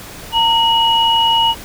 sine tone pair together, 916 / 2908 Hz, A#5 / F#7, -31 / -31 cents, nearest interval octave + minor sixth, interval 2000 cents, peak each -13 dBFS, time 0.32-1.55 s, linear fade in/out 50 ms, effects pink hiss -33 dBFS RMS until 1.64 s

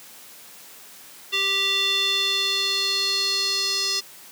square tone with band-pass filter sweep, 392 Hz, G4, in tune, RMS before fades -23 dBFS, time 1.32-4.01 s, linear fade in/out 20 ms, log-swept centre 3200 to 4900 Hz, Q 4.9, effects white hiss -45 dBFS RMS until 4.31 s + high-pass 150 Hz 12 dB/octave

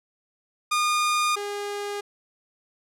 sawtooth tone pair in turn, 1218 / 408.2 Hz, D#6 / G#4, -37 / -30 cents, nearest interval octave + perfect fifth, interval 1893 cents, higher first, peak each -17 / -25 dBFS, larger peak first, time 0.71-1.36 / 1.36-2.01 s, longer neither, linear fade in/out 10 ms, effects low-pass 11000 Hz 12 dB/octave

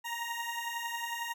20% pulse beating tone pair, 930 / 941 Hz, A#5 / A#5, -4 / +16 cents, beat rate 11 Hz, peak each -34 / -32 dBFS, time 0.04-1.34 s, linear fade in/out 20 ms, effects none

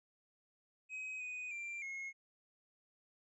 triangle tone with pitch steps, 2530 / 2491 / 2366 / 2164 Hz, D#7 / D#7 / D7 / C#7, +28 / +1 / +12 / -42 cents, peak -40 dBFS, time 0.89-2.13 s, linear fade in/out 50 ms, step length 310 ms, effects resampled to 22050 Hz

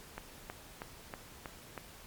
click train, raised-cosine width 0.5 ms, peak -25 dBFS, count 6, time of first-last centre 0.18-1.777 s, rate 3.13 Hz, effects pink hiss -53 dBFS RMS until 2.06 s + MP3 96 kbps

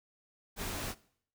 pink noise with comb filter, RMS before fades -38 dBFS, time 0.56-0.95 s, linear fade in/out 50 ms, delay 19 ms, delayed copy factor -0.6, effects noise-tail reverb RT60 0.6 s tail -20 dB re dry

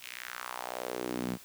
sawtooth tone with high-pass filter sweep, 61.74 Hz, B1, in tune, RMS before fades -38 dBFS, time 0-1.38 s, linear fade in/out 50 ms, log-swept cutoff 2800 to 180 Hz, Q 2.4, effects white hiss -53 dBFS RMS until 1.44 s

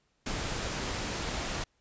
pink noise, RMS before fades -34 dBFS, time 0.26-1.64 s, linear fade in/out 5 ms, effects pink hiss -73 dBFS RMS until 1.8 s + resampled to 16000 Hz

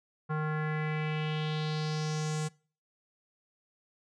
square tone with low-pass filter sweep, 154.1 Hz, D#3, 16 cents flat, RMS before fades -32 dBFS, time 0.29-2.49 s, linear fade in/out 20 ms, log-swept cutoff 1300 to 8000 Hz, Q 3.1, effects noise-tail reverb RT60 0.4 s tail -23 dB re dry

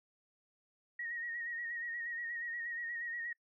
sine tone with vibrato, 1881 Hz, A#6, 15 cents sharp, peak -38 dBFS, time 0.99-3.33 s, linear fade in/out 5 ms, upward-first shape sine, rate 8.4 Hz, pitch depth 43 cents each way, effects noise-tail reverb RT60 0.1 s tail -24 dB re dry

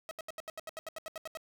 sawtooth tone bursts, 640 Hz, D#5, 49 cents sharp, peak -35 dBFS, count 14, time 0.09-1.372 s, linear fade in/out 0 ms, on 21 ms, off 76 ms, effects none

